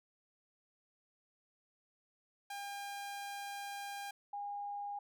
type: tone pair in turn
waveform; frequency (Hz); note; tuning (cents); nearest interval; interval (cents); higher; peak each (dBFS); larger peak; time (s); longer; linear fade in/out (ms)
sawtooth / sine; 804 / 813.8; G5 / G#5; +44 / -35; unison; 21; second; -38 / -39; first; 2.5-4.11 / 4.33-4.99; first; 5
effects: none